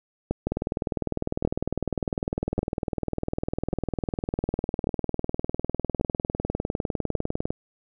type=two click trains; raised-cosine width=2 ms; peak=-12 / -11 dBFS; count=141 / 7; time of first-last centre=0.47-7.505 / 0.31-7.152 s; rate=19.9 / 0.877 Hz; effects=none